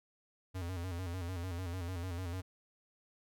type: tone with vibrato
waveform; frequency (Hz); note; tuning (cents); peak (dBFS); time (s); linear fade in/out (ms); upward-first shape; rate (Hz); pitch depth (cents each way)
square; 89.3; F2; +39; -38; 0.54-2.42; 20; square; 6.7; 75
effects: none